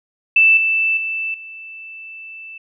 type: tone with level steps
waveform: sine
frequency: 2648 Hz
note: E7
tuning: 7 cents sharp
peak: -8 / -14 / -20 / -32 dBFS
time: 0.36-2.58 s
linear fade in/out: 5 ms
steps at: 0.57 / 0.97 / 1.34 s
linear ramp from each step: 2 ms
effects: none